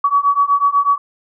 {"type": "beating tone pair", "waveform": "sine", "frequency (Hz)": [1130, 1138.1], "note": ["C#6", "C#6"], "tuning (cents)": [33, 45], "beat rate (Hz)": 8.1, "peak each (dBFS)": [-15, -14], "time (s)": [0.04, 0.98], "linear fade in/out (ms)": 5, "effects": []}